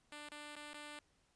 5% pulse tone with dropouts, 296.1 Hz, D4, 14 cents sharp, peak -37 dBFS, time 0.12-0.99 s, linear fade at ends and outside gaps 1 ms, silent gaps 0.289-0.318 / 0.555-0.565 / 0.734-0.742 s, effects pink hiss -75 dBFS RMS until 1.35 s + resampled to 22050 Hz

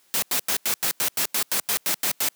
white noise bursts, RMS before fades -23 dBFS, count 13, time 0.14-2.287 s, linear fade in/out 0 ms, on 83 ms, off 89 ms, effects white hiss -61 dBFS RMS until 2.35 s + high-pass 150 Hz 12 dB/octave

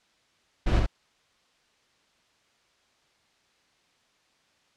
brown noise with echo, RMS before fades -22 dBFS, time 0.66-0.8 s, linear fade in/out 10 ms, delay 65 ms, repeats 1, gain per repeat -2 dB, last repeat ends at 0.865 s, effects white hiss -66 dBFS RMS until 4.76 s + low-pass 5000 Hz 12 dB/octave

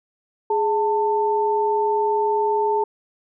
sine tone pair together, 417.5 / 890 Hz, G#4 / A5, +9 / +20 cents, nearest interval octave + minor second, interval 1311 cents, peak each -20 dBFS, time 0.5-2.84 s, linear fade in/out 5 ms, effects none

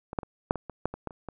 clicks, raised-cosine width 1 ms, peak -22 / -12 / -25 / -7 / -20 / -23 / -12 / -22 / -19 / -30 / -23 dBFS, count 11, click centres 0.131 / 0.188 / 0.232 / 0.509 / 0.557 / 0.697 / 0.856 / 0.94 / 1.073 / 1.108 / 1.287 s, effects none

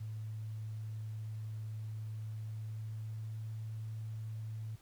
sine tone with pitch glide, 108.8 to 109.94 Hz, A2 to A2, -19 to -1 cents, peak -39 dBFS, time 0-4.76 s, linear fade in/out 10 ms, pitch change +18 cents, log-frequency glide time 2.27-3.52 s, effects pink hiss -65 dBFS RMS until 4.81 s

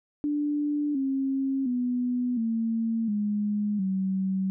sine tone with pitch steps, 293.9 / 269.5 / 247.1 / 226.6 / 207.8 / 190.57 Hz, D4 / C#4 / B3 / A#3 / G#3 / G3, +1 / -49 / +1 / -49 / +1 / -49 cents, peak -24 dBFS, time 0.24-4.5 s, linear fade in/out 0 ms, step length 710 ms, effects none

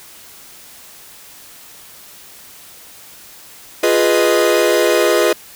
45% pulse chord, F half-diminished seventh, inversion none, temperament equal, 349.2 / 415.3 / 493.9 / 622.3 Hz, F4 / Ab4 / Cb5 / Eb5, 0 / 0 / 0 / 0 cents, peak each -17 dBFS, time 3.83-5.33 s, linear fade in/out 5 ms, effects white hiss -40 dBFS RMS until 5.55 s

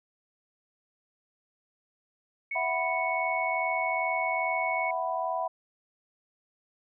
sine tone, 2213 Hz, C#7, 3 cents flat, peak -30 dBFS, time 2.51-4.91 s, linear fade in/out 5 ms
sine chord, E suspended second, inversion none, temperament just, 659.3 / 741.7 / 988.9 Hz, E5 / F#5 / B5, 0 / +4 / +2 cents, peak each -32 dBFS, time 2.55-5.48 s, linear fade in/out 10 ms
effects none

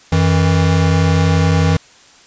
square tone pair together, 90.4 / 161.07 Hz, F#2 / E3, -40 / -40 cents, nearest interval minor seventh, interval 1000 cents, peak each -14 dBFS, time 0.12-1.77 s, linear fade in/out 5 ms, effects white hiss -45 dBFS RMS until 2.26 s + resampled to 16000 Hz

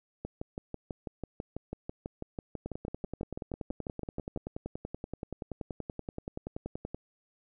two click trains, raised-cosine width 2 ms, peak -23 / -23 dBFS, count 46 / 26, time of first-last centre 2.66-6.946 / 0.25-4.362 s, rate 10.5 / 6.08 Hz, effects none

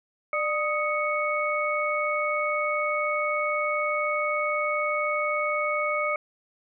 sine tone cluster, 598 / 1251 / 2218 Hz, D5 / D#6 / C#7, +31 / +9 / 0 cents, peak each -28 dBFS, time 0.33-6.16 s, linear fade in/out 2 ms, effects none

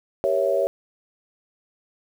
sine chord, G diminished seventh, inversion none, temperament equal with one note detuned, 392 / 472.7 / 554.4 / 659.3 Hz, G4 / Bb4 / Db5 / Fb5, 0 / +24 / 0 / 0 cents, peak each -26 / -27 / -21 / -25 dBFS, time 0.24-0.67 s, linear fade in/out 0 ms, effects 8-bit

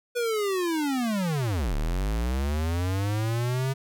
square linear two-way sweep, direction down then up, 490 to 34.8 to 136.1 Hz, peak -25 dBFS, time 0.15-3.74 s, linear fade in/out 20 ms, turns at 1.75 s, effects none

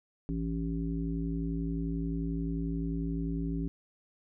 harmonic tone, 55.7 Hz, A1, 22 cents sharp, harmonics 1 / 3 / 5 / 7, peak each -35 / -34 / -35 / -45 dBFS, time 0.29-3.68 s, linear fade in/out 0 ms, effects none

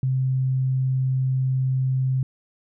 sine tone, 130.81 Hz, C3, in tune, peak -19 dBFS, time 0.03-2.23 s, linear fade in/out 2 ms, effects none

